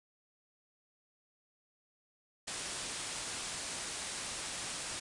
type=low-pass noise; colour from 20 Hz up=white; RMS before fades=-41 dBFS; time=2.47-5 s; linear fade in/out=10 ms; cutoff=10000 Hz; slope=96 dB/octave; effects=resampled to 24000 Hz